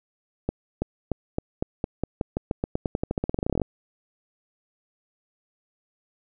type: accelerating click train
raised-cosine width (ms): 2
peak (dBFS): -11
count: 29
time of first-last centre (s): 0.49-3.617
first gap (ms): 330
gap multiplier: 0.9
effects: none